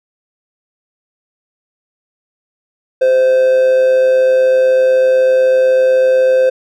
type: tone with amplitude modulation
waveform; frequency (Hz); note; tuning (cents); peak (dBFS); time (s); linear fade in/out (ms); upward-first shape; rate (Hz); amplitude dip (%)
triangle; 518; C5; -17; -4; 3.01-6.5; 10; sine; 128; 35
effects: none